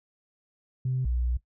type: tone pair in turn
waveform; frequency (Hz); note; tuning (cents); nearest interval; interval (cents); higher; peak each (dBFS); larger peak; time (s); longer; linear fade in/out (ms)
sine; 128.9 / 60.83; C3 / B1; -26 / -26; octave + minor second; 1300; first; -24 / -23; second; 0.85-1.05 / 1.05-1.37; second; 5
effects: noise-tail reverb RT60 0.1 s tail -17 dB re dry + tanh soft clip ceiling -20 dBFS